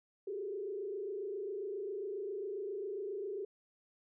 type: tone with frequency modulation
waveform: sine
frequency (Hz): 401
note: G4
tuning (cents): +39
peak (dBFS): -37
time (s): 0.27-3.45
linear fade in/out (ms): 5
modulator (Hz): 27.4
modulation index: 1.2
effects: none